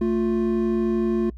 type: tone pair together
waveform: triangle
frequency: 221.9 / 352.2 Hz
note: A3 / F4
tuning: +15 / +15 cents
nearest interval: minor sixth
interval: 800 cents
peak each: -20 dBFS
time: 0.01-1.3 s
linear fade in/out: 5 ms
effects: noise-tail reverb RT60 0.1 s tail -22 dB re dry + added 60 Hz sine -36 dBFS peak until 1.37 s